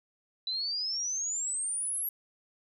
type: exponential sweep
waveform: sine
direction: up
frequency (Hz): 3951 to 11660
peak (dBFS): -30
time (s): 0.47-2.09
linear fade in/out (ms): 2
effects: none